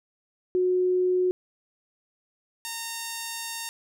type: tone pair in turn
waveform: sine / 5% pulse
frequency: 365.2 / 918.6 Hz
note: F#4 / A#5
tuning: -23 / -26 cents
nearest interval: octave + major third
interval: 1597 cents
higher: second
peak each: -20 dBFS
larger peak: neither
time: 0.55-1.31 / 2.65-3.69 s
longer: second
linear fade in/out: 0 ms
effects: none